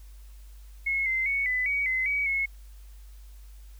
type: tone with pitch steps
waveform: sine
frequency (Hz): 2176 / 2073 / 2219 / 2004 / 2256 / 2047 / 2268 / 2182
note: C#7 / C7 / C#7 / B6 / C#7 / C7 / C#7 / C#7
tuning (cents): -33 / -17 / +1 / +25 / +30 / -38 / +39 / -28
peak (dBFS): -24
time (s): 0.86-2.46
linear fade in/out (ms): 10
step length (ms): 200
effects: added 50 Hz sine -44 dBFS peak until 3.79 s + white hiss -61 dBFS RMS until 3.79 s